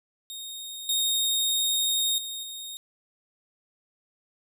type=tone with level steps; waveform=sawtooth; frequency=3711 Hz; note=A#7; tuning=9 cents flat; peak=-33 / -20 / -30 / -33 dBFS; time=0.3-2.77 s; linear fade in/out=0 ms; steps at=0.89 / 2.18 / 2.43 s; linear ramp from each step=2 ms; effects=none